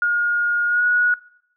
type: tone with pitch glide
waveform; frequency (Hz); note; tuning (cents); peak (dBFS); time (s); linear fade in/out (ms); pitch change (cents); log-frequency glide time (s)
sine; 1428 to 1458; F6 to F#6; +38 to -26; -15; 0.02-1.14; 2; +36; 0.67-0.84
effects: noise-tail reverb RT60 0.7 s tail -20 dB re dry